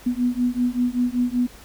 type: beating tone pair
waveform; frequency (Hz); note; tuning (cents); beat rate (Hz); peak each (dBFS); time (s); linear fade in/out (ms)
sine; 243.4 / 248.6; B3 / B3; -25 / +12; 5.2; -22; 0.06-1.47; 10
effects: added 50 Hz sine -46 dBFS peak until 1.64 s + pink hiss -46 dBFS RMS until 1.64 s